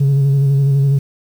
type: tone with vibrato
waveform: sine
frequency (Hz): 138.59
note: C#3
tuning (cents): 0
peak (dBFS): -7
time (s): 0-0.99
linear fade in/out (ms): 10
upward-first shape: square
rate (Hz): 12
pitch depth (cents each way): 26
effects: tanh soft clip ceiling -9 dBFS + 7-bit